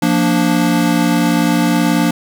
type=chord; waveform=square; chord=Bb major; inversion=second; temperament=equal; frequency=174.61 / 233.1 / 293.7 Hz; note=F3 / Bb3 / D4; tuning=0 / 0 / 0 cents; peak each=-17 / -17 / -16 dBFS; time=0.02-2.11 s; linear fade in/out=5 ms; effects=none